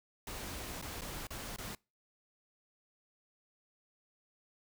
pink noise with dropouts, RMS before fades -43 dBFS, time 0.27-1.75 s, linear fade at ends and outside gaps 2 ms, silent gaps 0.815-0.824 / 1.01-1.018 / 1.27-1.305 / 1.562-1.584 s, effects noise-tail reverb RT60 0.3 s tail -26 dB re dry

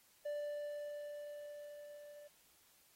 triangle tone with level ramp, 587.3 Hz, D5, in tune, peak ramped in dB -36 to -51 dBFS, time 0.25-2.28 s, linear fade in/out 10 ms, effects white hiss -69 dBFS RMS until 2.95 s + AAC 48 kbps

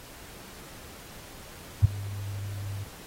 sine tone with ADSR envelope, 99.8 Hz, G2, 32 cents sharp, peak -10 dBFS, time 1.82-2.85 s, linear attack 28 ms, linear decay 10 ms, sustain -22 dB, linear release 23 ms, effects pink hiss -47 dBFS RMS until 3.06 s + AAC 48 kbps

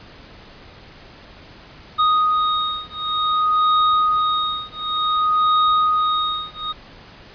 square beating tone pair, 1244.5 / 1245.05 Hz, D#6 / D#6, 0 / +1 cents, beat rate 0.55 Hz, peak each -20 dBFS, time 1.98-6.73 s, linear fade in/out 20 ms, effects pink hiss -43 dBFS RMS until 7.34 s + resampled to 11025 Hz

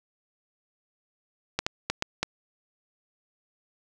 clicks, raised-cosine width 0.2 ms, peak -8 dBFS, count 5, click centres 1.59 / 1.665 / 1.9 / 2.024 / 2.23 s, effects none

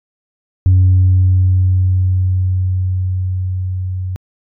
sine tone with level ramp, 92.5 Hz, F#2, in tune, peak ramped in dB -4 to -18 dBFS, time 0.66-4.16 s, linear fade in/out 0 ms, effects tanh soft clip ceiling -4 dBFS

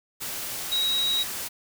sine tone in noise, 3828 Hz, A#7, 45 cents sharp, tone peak -22 dBFS, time 0.71-1.24 s, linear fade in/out 20 ms, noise white, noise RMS -33 dBFS, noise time 0.2-1.49 s, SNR +8 dB, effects none

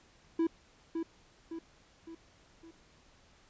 triangle tone with echo, 329.6 Hz, E4, in tune, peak -24 dBFS, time 0.39-0.47 s, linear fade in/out 5 ms, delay 560 ms, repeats 4, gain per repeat -6 dB, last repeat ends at 2.71 s, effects pink hiss -63 dBFS RMS until 3.49 s + resampled to 16000 Hz

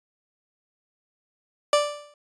30% pulse tone with exponential decay, 587.3 Hz, D5, in tune, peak -12 dBFS, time 1.73-2.14 s, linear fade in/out 2 ms, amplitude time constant 88 ms, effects resampled to 22050 Hz

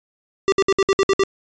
square tone bursts, 390.7 Hz, G4, 6 cents flat, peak -14 dBFS, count 8, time 0.48-1.236 s, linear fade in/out 0 ms, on 42 ms, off 60 ms, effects resampled to 16000 Hz

